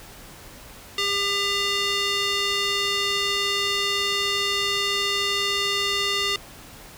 square tone with band-pass filter, 400.7 Hz, G4, 38 cents sharp, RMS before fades -24 dBFS, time 0.98-6.36 s, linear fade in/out 2 ms, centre 3500 Hz, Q 1.5, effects pink hiss -44 dBFS RMS until 6.97 s

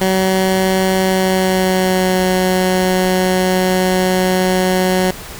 15% pulse tone with pitch glide, 188.7 to 184.92 Hz, F#3 to F#3, +34 to -1 cents, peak -6 dBFS, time 0.01-5.11 s, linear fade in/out 2 ms, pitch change -35 cents, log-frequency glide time 0.98-2.21 s, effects pink hiss -31 dBFS RMS until 5.39 s

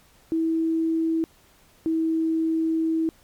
sine tone pair in turn, 325.1 / 323.2 Hz, E4 / E4, -24 / -34 cents, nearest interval unison, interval 10 cents, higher first, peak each -20 dBFS, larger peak neither, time 0.32-1.24 / 1.86-3.09 s, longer second, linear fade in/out 0 ms, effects pink hiss -57 dBFS RMS until 3.23 s + MP3 96 kbps

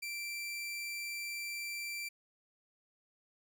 sawtooth tone, 2348 Hz, D7, 1 cent flat, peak -35 dBFS, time 0.02-2.09 s, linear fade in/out 10 ms, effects none

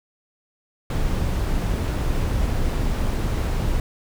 brown noise, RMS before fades -22 dBFS, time 0.9-3.8 s, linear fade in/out 2 ms, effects none

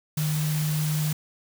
sine tone in noise, 152.7 Hz, D#3, 32 cents flat, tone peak -23 dBFS, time 0.17-1.13 s, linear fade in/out 5 ms, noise white, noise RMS -34 dBFS, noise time 0.17-1.13 s, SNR +8 dB, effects none

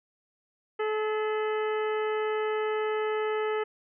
harmonic tone with a mistuned harmonic, 430.5 Hz, A4, 38 cents flat, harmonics 1 / 2 / 3 / 4 / 5 / 6 / 7, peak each -27 / -36 / -36 / -41 / -41 / -47 / -47 dBFS, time 0.79-3.64 s, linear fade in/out 10 ms, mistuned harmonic 5, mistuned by -84 cents, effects none

